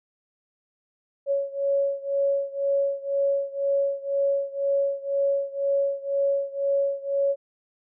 sine beating tone pair, 556 / 558 Hz, C#5 / C#5, +5 / +11 cents, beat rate 2 Hz, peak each -24 / -26 dBFS, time 1.26-7.36 s, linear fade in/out 50 ms, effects none

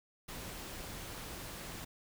pink noise, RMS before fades -45 dBFS, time 0.28-1.85 s, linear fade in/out 10 ms, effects none

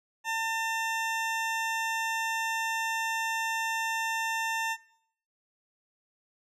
20% pulse tone, 900 Hz, A5, 39 cents sharp, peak -24 dBFS, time 0.24-4.77 s, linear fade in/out 50 ms, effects noise-tail reverb RT60 0.6 s tail -17 dB re dry + low-pass 11000 Hz 12 dB/octave

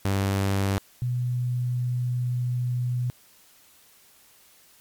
sawtooth / sine tone pair in turn, 98 / 123.47 Hz, G2 / B2, 0 / 0 cents, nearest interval major third, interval 400 cents, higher second, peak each -18 / -23 dBFS, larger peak first, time 0.05-0.78 / 1.02-3.1 s, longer second, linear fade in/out 0 ms, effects white hiss -56 dBFS RMS until 4.8 s + MP3 96 kbps

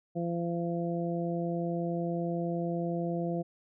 harmonic tone, 170.8 Hz, F3, 38 cents flat, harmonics 1 / 2 / 3 / 4, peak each -32 / -35 / -37 / -38 dBFS, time 0.15-3.43 s, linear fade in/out 20 ms, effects none

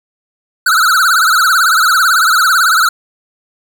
square tone with vibrato, 1396.9 Hz, F6, in tune, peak -8 dBFS, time 0.66-2.89 s, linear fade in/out 5 ms, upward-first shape triangle, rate 18 Hz, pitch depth 190 cents each way, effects none

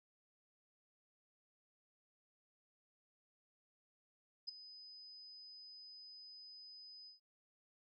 sine tone with ADSR envelope, 5010 Hz, D#8, 11 cents sharp, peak -38 dBFS, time 4.47-7.2 s, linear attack 18 ms, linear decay 9 ms, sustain -15 dB, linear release 130 ms, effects none

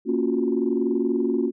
sine chord, Gb major seventh, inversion first, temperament equal, 233.1 / 277.2 / 349.2 / 370 Hz, Bb3 / Db4 / F4 / Gb4, 0 / 0 / 0 / 0 cents, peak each -25 dBFS, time 0.05-1.52 s, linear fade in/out 50 ms, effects tanh soft clip ceiling -11 dBFS

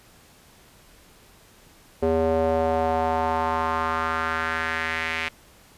square tone with band-pass filter sweep, 81 Hz, E2, 30 cents flat, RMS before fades -24 dBFS, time 2.02-5.29 s, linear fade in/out 10 ms, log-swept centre 460 to 2300 Hz, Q 2.7, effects pink hiss -53 dBFS RMS until 5.77 s + resampled to 32000 Hz

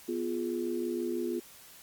sine chord, F diminished, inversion second, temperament equal, 246.9 / 349.2 / 415.3 Hz, Cb4 / F4 / Ab4, 0 / 0 / 0 cents, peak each -36 / -32 / -38 dBFS, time 0.08-1.4 s, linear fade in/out 10 ms, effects white hiss -53 dBFS RMS until 1.82 s + Opus 48 kbps

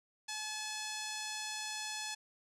5% pulse tone with low-pass filter, 858 Hz, A5, 44 cents flat, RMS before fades -41 dBFS, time 0.28-2.15 s, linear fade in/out 10 ms, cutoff 7300 Hz, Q 0.9, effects none

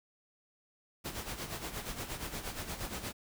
pink noise with tremolo, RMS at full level -38 dBFS, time 1.04-3.13 s, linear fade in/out 20 ms, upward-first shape sine, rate 8.5 Hz, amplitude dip 65%, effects none

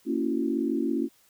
sine chord, F# dominant seventh, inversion first, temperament just, 231.2 / 277.5 / 333 / 370 Hz, A#3 / C#4 / E4 / F#4, -14 / +2 / +18 / 0 cents, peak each -30 / -28 / -29 / -34 dBFS, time 0.05-1.09 s, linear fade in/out 50 ms, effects white hiss -62 dBFS RMS until 1.29 s

